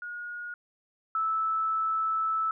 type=tone pair in turn; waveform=sine; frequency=1440 / 1311.5 Hz; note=F#6 / E6; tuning=-47 / -9 cents; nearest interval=major second; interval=162 cents; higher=first; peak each=-35 / -25 dBFS; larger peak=second; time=0.02-0.54 / 1.15-2.51 s; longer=second; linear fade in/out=2 ms; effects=none